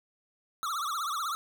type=tone with vibrato; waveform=square; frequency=1244.5 Hz; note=D#6; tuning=in tune; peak=-31 dBFS; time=0.63-1.35 s; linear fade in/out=0 ms; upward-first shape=triangle; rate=16 Hz; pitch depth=210 cents each way; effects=none